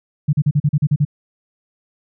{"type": "tone bursts", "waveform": "sine", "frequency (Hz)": 146.83, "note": "D3", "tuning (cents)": 0, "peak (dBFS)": -11, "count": 9, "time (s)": [0.28, 1.051], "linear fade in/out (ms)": 10, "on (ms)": 51, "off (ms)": 39, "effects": []}